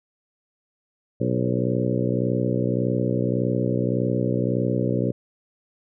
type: harmonic tone with a mistuned harmonic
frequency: 61.74 Hz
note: B1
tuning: in tune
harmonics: 2 / 3 / 4 / 5 / 6 / 7 / 8 / 9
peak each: -25 / -27 / -28 / -29 / -30 / -30 / -31 / -32 dBFS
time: 1.2-5.12 s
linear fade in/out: 10 ms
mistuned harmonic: 8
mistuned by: +31 cents
effects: none